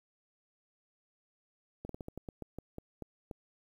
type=slowing click train; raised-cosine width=2 ms; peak=-28 dBFS; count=12; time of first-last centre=1.85-3.312 s; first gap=43 ms; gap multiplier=1.21; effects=10-bit